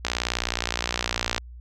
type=click train; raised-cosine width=0.2 ms; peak=-6 dBFS; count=80; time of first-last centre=0.05-1.38 s; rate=59.4 Hz; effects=added 60 Hz sine -39 dBFS peak until 1.6 s